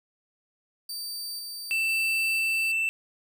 sawtooth tone with tremolo, 4637 Hz, D8, 23 cents flat, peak -30 dBFS, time 0.89-2.72 s, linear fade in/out 5 ms, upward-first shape square, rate 1 Hz, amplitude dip 25%
triangle tone, 2663 Hz, E7, 17 cents sharp, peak -22 dBFS, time 1.71-2.89 s, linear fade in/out 0 ms
effects none

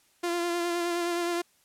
sawtooth tone with vibrato, 345.5 Hz, F4, 19 cents flat, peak -23 dBFS, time 0.23-1.42 s, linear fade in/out 10 ms, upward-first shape sine, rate 9.6 Hz, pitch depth 24 cents each way, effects white hiss -65 dBFS RMS until 1.64 s + low-pass 12000 Hz 12 dB/octave

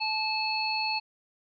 harmonic tone, 870 Hz, A5, 20 cents flat, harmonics 1 / 3 / 5, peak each -31 / -31 / -31 dBFS, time 0-1 s, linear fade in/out 20 ms, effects none

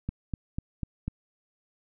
click train, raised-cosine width 5 ms, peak -18 dBFS, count 5, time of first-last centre 0.09-1.08 s, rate 4.04 Hz, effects none

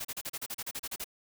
white noise bursts, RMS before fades -37 dBFS, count 13, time 0-1.044 s, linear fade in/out 10 ms, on 48 ms, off 35 ms, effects none

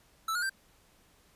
square tone with pitch steps, 1318.5 / 1437.8 / 1568 Hz, E6 / F6 / G6, 0 / +50 / 0 cents, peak -30 dBFS, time 0.28-0.496 s, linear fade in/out 5 ms, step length 72 ms, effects pink hiss -64 dBFS RMS until 1.35 s + resampled to 32000 Hz

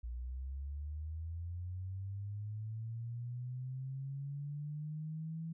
sine linear sweep, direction up, 57.9 to 164.81 Hz, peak -39 dBFS, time 0.03-5.53 s, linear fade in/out 10 ms, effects none

